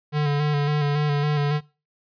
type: tone with vibrato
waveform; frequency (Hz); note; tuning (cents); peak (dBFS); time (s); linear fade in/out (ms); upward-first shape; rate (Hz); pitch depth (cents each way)
square; 146.9; D3; +1; -20; 0.12-1.61; 50; square; 3.6; 28
effects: noise-tail reverb RT60 0.3 s tail -20 dB re dry + resampled to 11025 Hz